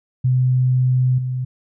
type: tone with level steps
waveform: sine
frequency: 127.5 Hz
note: C3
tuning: 44 cents flat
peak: -13 / -20 dBFS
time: 0.24-1.45 s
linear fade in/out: 10 ms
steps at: 1.18 s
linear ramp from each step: 5 ms
effects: none